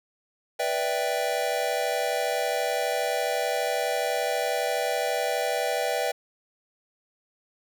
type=chord; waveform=square; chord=E minor seventh; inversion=second; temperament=equal with one note detuned; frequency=492.5 / 587.3 / 659.3 / 784 Hz; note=B4 / D5 / E5 / G5; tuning=-5 / 0 / 0 / 0 cents; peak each=-31 dBFS; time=0.59-6.12 s; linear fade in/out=10 ms; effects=none